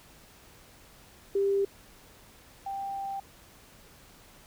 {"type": "tone pair in turn", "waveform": "sine", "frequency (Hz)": [396.1, 787.2], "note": ["G4", "G5"], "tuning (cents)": [18, 7], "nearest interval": "octave", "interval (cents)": 1189, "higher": "second", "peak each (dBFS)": [-23, -32], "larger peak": "first", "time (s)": [[1.35, 1.65], [2.66, 3.2]], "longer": "second", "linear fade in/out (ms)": 5, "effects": ["pink hiss -55 dBFS RMS until 4.46 s"]}